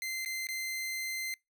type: tone with dropouts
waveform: sawtooth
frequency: 2076 Hz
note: C7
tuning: 14 cents flat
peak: -31 dBFS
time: 0.02-1.34 s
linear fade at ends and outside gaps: 1 ms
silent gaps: 0.249-0.259 / 0.47-0.487 s
effects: noise-tail reverb RT60 0.2 s tail -26 dB re dry